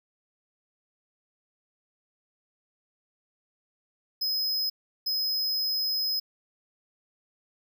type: tone bursts at uneven times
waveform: square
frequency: 5080 Hz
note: D#8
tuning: 35 cents sharp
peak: -26 dBFS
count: 2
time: 4.21-4.7 / 5.06-6.2 s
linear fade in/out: 10 ms
effects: none